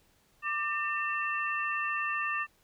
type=tone cluster; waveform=sine; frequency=1184 / 1804 / 2688 Hz; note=D6 / A6 / E7; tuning=+14 / +43 / +33 cents; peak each=-33 / -33 / -35 dBFS; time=0.42-2.47 s; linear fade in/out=50 ms; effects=pink hiss -67 dBFS RMS until 2.63 s